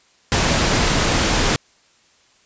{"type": "noise", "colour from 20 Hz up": "pink", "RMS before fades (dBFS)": -17, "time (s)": [0.32, 1.56], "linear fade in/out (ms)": 0, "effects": ["white hiss -56 dBFS RMS until 2.45 s", "resampled to 16000 Hz"]}